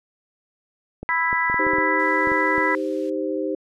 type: clicks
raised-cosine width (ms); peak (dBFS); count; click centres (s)
2; -19; 10; 1.03 / 1.329 / 1.499 / 1.543 / 1.667 / 1.734 / 1.784 / 2.273 / 2.318 / 2.581
type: harmonic tone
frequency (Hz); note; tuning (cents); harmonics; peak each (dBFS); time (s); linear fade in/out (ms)
330; E4; +2; 3 / 4 / 5 / 6; -23 / -28 / -27 / -21; 1.09-2.75; 0
type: chord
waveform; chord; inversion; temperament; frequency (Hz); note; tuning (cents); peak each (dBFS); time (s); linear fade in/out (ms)
sine; C minor; first; equal; 311.1 / 392 / 523.3; Eb4 / G4 / C5; 0 / 0 / 0; -26 / -27 / -27; 1.59-3.55; 5
type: noise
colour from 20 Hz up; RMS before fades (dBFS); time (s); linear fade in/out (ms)
violet; -32; 1.99-3.1; 5
effects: low-pass 3000 Hz 12 dB/octave